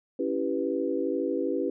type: chord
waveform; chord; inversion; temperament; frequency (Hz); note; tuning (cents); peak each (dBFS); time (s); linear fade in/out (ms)
sine; C# half-diminished seventh; none; equal; 277.2 / 329.6 / 392 / 493.9; C#4 / E4 / G4 / B4; 0 / 0 / 0 / 0; -31; 0.19-1.7; 5
effects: none